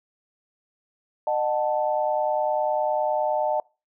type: chord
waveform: sine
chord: D# diminished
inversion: none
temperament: equal with one note detuned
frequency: 610.2 / 740 / 880 Hz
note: D#5 / F#5 / A5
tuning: -34 / 0 / 0 cents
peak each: -24 / -27 / -26 dBFS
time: 1.27-3.6 s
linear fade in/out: 2 ms
effects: noise-tail reverb RT60 0.3 s tail -25 dB re dry